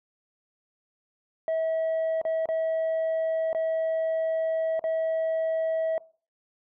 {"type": "tone with dropouts", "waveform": "sine", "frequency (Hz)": 646, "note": "E5", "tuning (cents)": -35, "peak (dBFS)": -21, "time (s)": [1.48, 5.98], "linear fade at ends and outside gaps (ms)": 1, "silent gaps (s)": [[2.215, 2.251], [2.457, 2.488], [3.53, 3.548], [4.794, 4.84]], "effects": ["noise-tail reverb RT60 0.4 s tail -23 dB re dry", "tanh soft clip ceiling -23 dBFS"]}